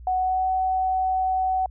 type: tone with pitch glide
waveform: sine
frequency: 742 to 751.5 Hz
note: F#5 to F#5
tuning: +5 to +27 cents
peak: -20 dBFS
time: 0.07-1.66 s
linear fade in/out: 2 ms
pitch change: +22 cents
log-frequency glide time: 0.17-0.45 s
effects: added 60 Hz sine -39 dBFS peak until 1.7 s